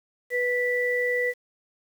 sine tone pair together, 492 / 1968 Hz, B4 / B6, -7 / -7 cents, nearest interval 2 octaves, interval 2400 cents, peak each -25 dBFS, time 0.3-1.34 s, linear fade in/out 50 ms, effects 8-bit

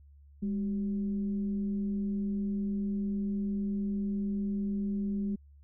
sine tone with frequency modulation, 202.5 Hz, G#3, 43 cents flat, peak -29 dBFS, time 0.42-5.36 s, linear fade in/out 10 ms, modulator 178 Hz, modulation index 0.31, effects added 71 Hz sine -53 dBFS peak until 5.63 s

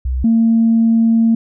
sine tone pair in turn, 63.8 / 227.4 Hz, C2 / A#3, -43 / -43 cents, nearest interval octave + minor seventh, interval 2200 cents, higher second, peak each -15 / -8 dBFS, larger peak second, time 0.05-0.24 / 0.24-1.35 s, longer second, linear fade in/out 5 ms, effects tanh soft clip ceiling -4 dBFS

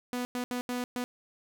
sawtooth tone bursts at uneven times, 246.9 Hz, B3, in tune, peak -27 dBFS, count 5, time 0.13-0.25 / 0.35-0.44 / 0.51-0.61 / 0.69-0.84 / 0.96-1.04 s, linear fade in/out 0 ms, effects none

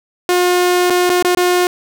sawtooth tone with dropouts, 358 Hz, F4, 43 cents sharp, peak -7 dBFS, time 0.29-1.67 s, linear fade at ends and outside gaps 1 ms, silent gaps 0.9-0.905 / 1.094-1.099 / 1.225-1.247 / 1.349-1.372 s, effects none

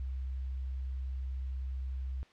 sine tone, 65.2 Hz, C2, 5 cents flat, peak -34 dBFS, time 0-2.23 s, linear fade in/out 0 ms, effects white hiss -62 dBFS RMS until 2.32 s + low-pass 3000 Hz 12 dB/octave

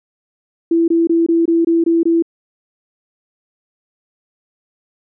sine tone bursts, 333.3 Hz, E4, 19 cents sharp, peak -10 dBFS, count 8, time 0.71-2.224 s, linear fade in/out 5 ms, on 170 ms, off 22 ms, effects none

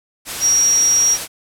sine tone in noise, 5680 Hz, F8, 28 cents sharp, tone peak -11 dBFS, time 0.4-1.18 s, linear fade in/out 50 ms, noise white, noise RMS -25 dBFS, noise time 0.25-1.28 s, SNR +11 dB, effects low-pass 12000 Hz 12 dB/octave

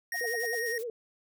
square tone, 1864.7 Hz, A#6, in tune, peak -32 dBFS, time 0.12-0.78 s, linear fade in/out 2 ms
sine tone bursts, 709 Hz, F5, 26 cents sharp, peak -37 dBFS, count 5, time 0.14-0.552 s, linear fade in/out 5 ms, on 24 ms, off 73 ms
blue noise with tremolo, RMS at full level -46 dBFS, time 0.14-0.84 s, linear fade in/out 20 ms, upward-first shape square, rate 7.7 Hz, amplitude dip 80%
sine tone with vibrato, 466.2 Hz, A#4, in tune, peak -33 dBFS, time 0.21-0.9 s, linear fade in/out 2 ms, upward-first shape sine, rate 9.8 Hz, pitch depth 100 cents each way
effects none

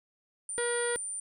sine tone, 9100 Hz, C#9, 44 cents sharp, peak -34 dBFS, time 0.49-1.2 s, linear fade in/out 2 ms
harmonic tone, 478.9 Hz, A#4, 47 cents sharp, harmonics 1 / 2 / 3 / 4 / 5 / 6 / 7 / 8 / 9 / 10, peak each -30 / -41 / -37 / -38 / -50 / -53 / -45 / -52 / -55 / -52 dBFS, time 0.58-0.96 s, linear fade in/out 0 ms
effects none

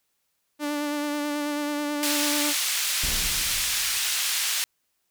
sawtooth tone with vibrato, 293.7 Hz, D4, in tune, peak -22 dBFS, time 0.59-2.54 s, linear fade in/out 50 ms, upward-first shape sine, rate 9.2 Hz, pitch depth 21 cents each way
pink band-pass noise, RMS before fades -26 dBFS, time 2.03-4.64 s, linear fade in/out 0 ms, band 2500 to 14000 Hz, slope 12 dB/octave
brown noise with exponential decay, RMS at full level -29 dBFS, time 3.03-4.46 s, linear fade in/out 0 ms, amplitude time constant 310 ms
effects white hiss -74 dBFS RMS until 5.1 s

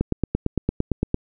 click train, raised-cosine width 3 ms, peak -7 dBFS, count 11, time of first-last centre 0.01-1.144 s, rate 8.82 Hz, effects none

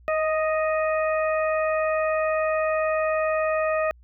harmonic tone with a mistuned harmonic, 622.3 Hz, D#5, in tune, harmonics 1 / 2 / 3 / 4, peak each -22 / -28 / -32 / -34 dBFS, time 0.08-3.91 s, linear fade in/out 0 ms, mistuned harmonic 1, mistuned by +17 cents, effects added 60 Hz sine -49 dBFS peak until 4.03 s

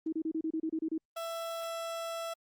sine tone bursts, 319.5 Hz, D#4, 46 cents sharp, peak -30 dBFS, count 10, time 0.06-0.98 s, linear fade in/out 5 ms, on 65 ms, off 30 ms
30% pulse tone, 665 Hz, E5, 15 cents sharp, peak -33 dBFS, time 1.16-2.34 s, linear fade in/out 10 ms
effects Opus 24 kbps

